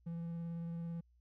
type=tone with vibrato; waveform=triangle; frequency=168.1 Hz; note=E3; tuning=34 cents sharp; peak=-37 dBFS; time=0.06-1.01 s; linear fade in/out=10 ms; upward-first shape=triangle; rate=18 Hz; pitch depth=14 cents each way; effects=added 60 Hz sine -66 dBFS peak until 1.2 s